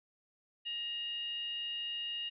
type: tone with frequency modulation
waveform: sine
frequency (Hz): 2843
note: F7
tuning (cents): +30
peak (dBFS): -36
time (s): 0.65-2.3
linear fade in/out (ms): 20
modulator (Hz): 964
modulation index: 0.32
effects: none